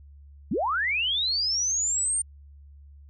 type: linear sweep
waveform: sine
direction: up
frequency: 150.5 to 8930 Hz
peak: -23 dBFS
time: 0.51-2.22 s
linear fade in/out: 5 ms
effects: added 71 Hz sine -46 dBFS peak until 3.09 s